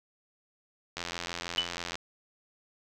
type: click train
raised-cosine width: 0.2 ms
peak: -17 dBFS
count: 86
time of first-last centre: 0.97-1.955 s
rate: 86.3 Hz
type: tone with exponential decay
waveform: sine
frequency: 2981 Hz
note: F#7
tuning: 12 cents sharp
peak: -20 dBFS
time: 1.58-1.71 s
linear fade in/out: 0 ms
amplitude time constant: 28 ms
effects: none